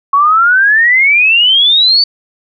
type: exponential sweep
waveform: sine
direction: up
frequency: 1100 to 4589 Hz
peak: -5 dBFS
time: 0.13-2.04 s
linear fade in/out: 5 ms
effects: none